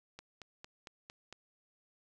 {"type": "click train", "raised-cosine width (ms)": 0.2, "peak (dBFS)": -30, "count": 6, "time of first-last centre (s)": [0.19, 1.326], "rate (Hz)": 4.4, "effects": []}